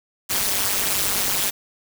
white noise with amplitude modulation, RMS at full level -18 dBFS, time 0.29-1.51 s, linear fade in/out 20 ms, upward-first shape sine, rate 198 Hz, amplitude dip 95%, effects none

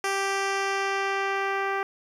10% pulse tone with low-pass filter sweep, 392 Hz, G4, in tune, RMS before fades -27 dBFS, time 0.04-1.83 s, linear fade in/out 2 ms, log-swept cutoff 10000 to 1900 Hz, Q 0.83, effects 9-bit

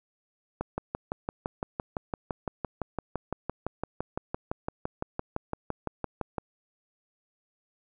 click train, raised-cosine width 1 ms, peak -16 dBFS, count 35, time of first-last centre 0.61-6.382 s, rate 5.89 Hz, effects none

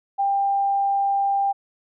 sine tone, 794 Hz, G5, 22 cents sharp, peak -18 dBFS, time 0.18-1.53 s, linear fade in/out 20 ms, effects none

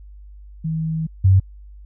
sine tone pair in turn, 160.1 / 95.2 Hz, D#3 / F#2, +50 / +50 cents, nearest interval major sixth, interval 900 cents, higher first, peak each -20 / -9 dBFS, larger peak second, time 0.64-1.07 / 1.24-1.4 s, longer first, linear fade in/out 10 ms, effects added 50 Hz sine -38 dBFS peak until 1.85 s

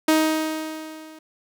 sawtooth tone with level ramp, 314.1 Hz, D#4, 16 cents sharp, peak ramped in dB -10 to -38 dBFS, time 0.08-1.19 s, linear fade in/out 5 ms, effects none

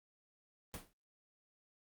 pink noise with exponential decay, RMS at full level -41 dBFS, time 0.74-0.93 s, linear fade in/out 0 ms, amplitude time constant 41 ms, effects Opus 32 kbps

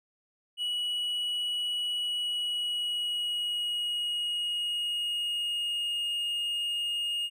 triangle tone with pitch glide, 2929 to 2851 Hz, F#7 to F7, -18 to +35 cents, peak -27 dBFS, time 0.57-7.3 s, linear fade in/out 50 ms, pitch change -47 cents, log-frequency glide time 1.99-6.05 s, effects none

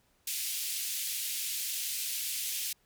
white band-pass noise, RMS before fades -35 dBFS, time 0.27-2.73 s, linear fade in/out 5 ms, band 2400 to 16000 Hz, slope 24 dB/octave, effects pink hiss -70 dBFS RMS until 2.85 s

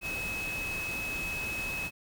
sine tone in noise, 2570 Hz, E7, 45 cents flat, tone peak -33 dBFS, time 0.01-1.91 s, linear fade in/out 50 ms, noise pink, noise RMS -40 dBFS, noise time 0.01-1.91 s, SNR +4 dB, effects none

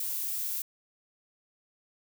violet noise, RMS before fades -33 dBFS, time 0-0.62 s, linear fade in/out 2 ms, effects none

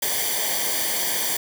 white noise with comb filter, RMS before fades -24 dBFS, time 0.02-1.37 s, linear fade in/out 5 ms, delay 0.75 ms, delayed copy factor -0.8, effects none

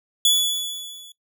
sawtooth tone with level ramp, 3421 Hz, A7, 49 cents flat, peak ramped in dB -10 to -39 dBFS, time 0.25-1.12 s, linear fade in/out 2 ms, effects noise-tail reverb RT60 0.1 s tail -21 dB re dry

